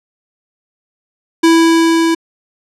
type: tone with level ramp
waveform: square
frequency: 329.6 Hz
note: E4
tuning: in tune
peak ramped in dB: -6 to -11 dBFS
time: 1.43-2.15 s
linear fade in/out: 10 ms
effects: low-pass 9000 Hz 12 dB/octave